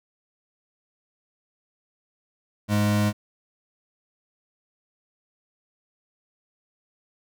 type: tone pair together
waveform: square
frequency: 103.83 / 208.4 Hz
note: G#2 / G#3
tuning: 0 / +6 cents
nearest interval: octave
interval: 1206 cents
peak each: -23 dBFS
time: 2.68-3.13 s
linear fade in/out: 50 ms
effects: none